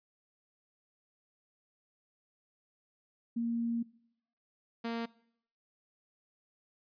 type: tone pair in turn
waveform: sine / sawtooth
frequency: 233.1 / 231.2 Hz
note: A#3 / A#3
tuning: 0 / -14 cents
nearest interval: unison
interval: 14 cents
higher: first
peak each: -30 / -30 dBFS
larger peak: neither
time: 3.36-3.83 / 4.84-5.06 s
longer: first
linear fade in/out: 10 ms
effects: noise-tail reverb RT60 0.7 s tail -22 dB re dry + resampled to 11025 Hz